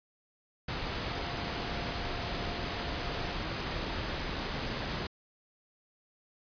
sine tone in noise, 700 Hz, F5, 4 cents sharp, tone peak -45 dBFS, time 1.1-3.35 s, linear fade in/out 5 ms, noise pink, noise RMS -35 dBFS, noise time 0.68-5.07 s, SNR -13 dB, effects resampled to 11025 Hz

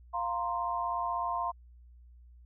sine chord, F suspended fourth, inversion none, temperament just, 698.5 / 931.3 / 1047.7 Hz, F5 / Bb5 / C6, 0 / -2 / +2 cents, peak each -35 / -35 / -33 dBFS, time 0.13-1.52 s, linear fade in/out 20 ms, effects added 60 Hz sine -52 dBFS peak until 2.45 s

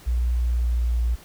sine tone with pitch glide, 60.2 to 59 Hz, B1 to A#1, -44 to +22 cents, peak -19 dBFS, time 0.06-1.16 s, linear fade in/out 20 ms, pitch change -34 cents, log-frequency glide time 0.44-0.96 s, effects pink hiss -48 dBFS RMS until 1.24 s

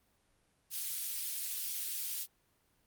white high-pass noise, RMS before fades -38 dBFS, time 0.7-2.27 s, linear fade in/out 50 ms, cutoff 3500 Hz, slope 12 dB/octave, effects pink hiss -73 dBFS RMS until 2.86 s + Opus 32 kbps

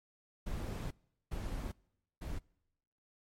brown noise bursts at uneven times, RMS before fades -39 dBFS, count 3, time 0.46-0.91 / 1.31-1.72 / 2.21-2.39 s, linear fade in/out 10 ms, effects noise-tail reverb RT60 0.9 s tail -26 dB re dry + MP3 64 kbps

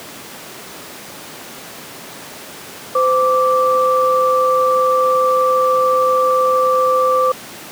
sine tone pair together, 514 / 1169.3 Hz, C5 / D6, -31 / -8 cents, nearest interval octave + major second, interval 1423 cents, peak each -14 dBFS, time 2.95-7.32 s, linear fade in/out 5 ms, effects pink hiss -33 dBFS RMS until 7.71 s + high-pass 200 Hz 12 dB/octave

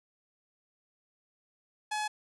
sawtooth tone, 849 Hz, G#5, 38 cents sharp, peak -27 dBFS, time 1.91-2.08 s, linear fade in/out 10 ms, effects resampled to 24000 Hz

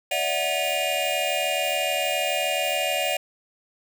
square tone cluster, 575 / 647 / 734 / 2443 / 2828 Hz, D5 / E5 / F#5 / D#7 / F7, -37 / -32 / -14 / -32 / +21 cents, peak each -30 dBFS, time 0.11-3.17 s, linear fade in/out 5 ms, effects 9-bit

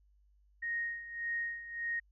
sine tone with tremolo, 1866 Hz, A#6, 1 cent sharp, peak -32 dBFS, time 0.62-2 s, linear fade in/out 10 ms, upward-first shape sine, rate 1.7 Hz, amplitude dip 75%, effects added 50 Hz sine -64 dBFS peak until 2.11 s

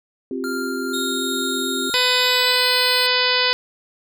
sine chord, C suspended fourth, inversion none, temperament equal with one note detuned, 262.5 / 349.2 / 392 Hz, C4 / F4 / G4, +6 / 0 / 0 cents, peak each -26 / -30 / -28 dBFS, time 0.31-1.9 s, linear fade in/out 2 ms
square tone with tremolo, 1396 Hz, F6, 1 cent flat, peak -27 dBFS, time 0.44-1.94 s, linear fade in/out 0 ms, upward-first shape sine, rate 2.2 Hz, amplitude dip 25%
sawtooth tone with pitch glide, 3729 to 4234 Hz, A#7 to C8, 0 to +20 cents, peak -22 dBFS, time 0.93-3.07 s, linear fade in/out 10 ms, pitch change +220 cents, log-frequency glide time 2.19-2.74 s
harmonic tone, 500 Hz, B4, 21 cents sharp, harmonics 1 / 2 / 3 / 4 / 5 / 6 / 7 / 8 / 9 / 10, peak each -25 / -25 / -25 / -25 / -25 / -25 / -25 / -25 / -25 / -25 dBFS, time 1.94-3.53 s, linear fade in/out 0 ms
effects none

